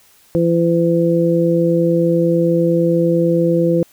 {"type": "harmonic tone", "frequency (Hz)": 168.9, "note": "E3", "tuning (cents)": 42, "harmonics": [1, 2, 3], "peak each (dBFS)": [-16, -16, -16], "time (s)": [0.35, 3.83], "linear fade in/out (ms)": 0, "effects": ["white hiss -51 dBFS RMS until 3.92 s"]}